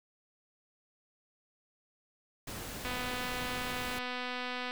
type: noise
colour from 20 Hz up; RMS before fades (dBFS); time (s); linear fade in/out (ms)
pink; -42; 2.47-3.99; 5
type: click train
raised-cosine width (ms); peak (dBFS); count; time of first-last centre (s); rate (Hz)
0.3; -22; 464; 2.85-4.709; 249
effects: none